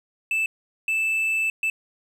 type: tone bursts at uneven times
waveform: triangle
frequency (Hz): 2637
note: E7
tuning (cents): 0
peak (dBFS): -19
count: 3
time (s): 0.31-0.46 / 0.88-1.5 / 1.63-1.7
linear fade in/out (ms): 2
effects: none